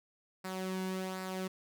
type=tone with flanger; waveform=sawtooth; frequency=187.4 Hz; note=F#3; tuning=22 cents sharp; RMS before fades=-38 dBFS; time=0.44-1.48 s; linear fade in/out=10 ms; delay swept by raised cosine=0.31 to 1.61 ms; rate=1.3 Hz; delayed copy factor=-0.5; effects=none